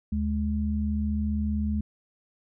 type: tone pair together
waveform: sine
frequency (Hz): 75.36 / 210.7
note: D2 / G#3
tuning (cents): +45 / +25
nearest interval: octave + tritone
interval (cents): 1780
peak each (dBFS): -27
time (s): 0.12-1.81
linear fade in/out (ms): 5
effects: none